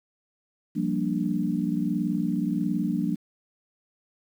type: chord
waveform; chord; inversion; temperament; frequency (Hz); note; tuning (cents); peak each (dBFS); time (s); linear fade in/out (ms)
sine; G minor seventh; third; equal; 174.61 / 196 / 233.1 / 293.7; F3 / G3 / Bb3 / D4; 0 / 0 / 0 / 0; -29; 0.75-3.16; 20
effects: 9-bit